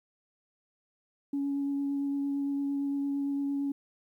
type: tone with vibrato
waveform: sine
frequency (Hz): 280.3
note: C#4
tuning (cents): +19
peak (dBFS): -27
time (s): 1.33-3.72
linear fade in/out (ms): 5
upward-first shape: triangle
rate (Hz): 8.8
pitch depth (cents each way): 12
effects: tanh soft clip ceiling -24 dBFS + 11-bit